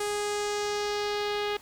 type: tone with low-pass filter sweep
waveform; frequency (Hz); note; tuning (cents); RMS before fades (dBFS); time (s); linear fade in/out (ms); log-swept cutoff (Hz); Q
sawtooth; 413.6; G#4; -7; -30; 0-1.57; 5; 9600 to 3400; 1.9
effects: pink hiss -52 dBFS RMS until 1.61 s